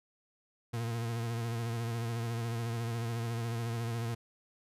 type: tone with vibrato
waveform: 40% pulse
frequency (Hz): 116.1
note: A#2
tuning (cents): -7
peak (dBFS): -32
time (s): 0.73-4.15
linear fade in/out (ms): 10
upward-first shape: sine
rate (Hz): 14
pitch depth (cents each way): 41
effects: resampled to 32000 Hz